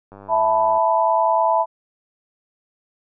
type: click train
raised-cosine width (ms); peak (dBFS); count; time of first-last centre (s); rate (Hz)
1; -27; 66; 0.12-0.775; 99.2
type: chord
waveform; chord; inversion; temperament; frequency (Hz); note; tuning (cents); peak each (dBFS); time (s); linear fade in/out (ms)
sine; E suspended fourth; none; just; 659.3 / 879 / 988.9; E5 / A5 / B5; 0 / -2 / +2; -19; 0.28-1.66; 50
effects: none